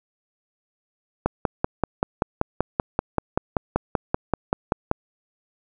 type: click train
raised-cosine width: 1 ms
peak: -5 dBFS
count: 20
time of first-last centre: 1.26-4.914 s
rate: 5.2 Hz
effects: none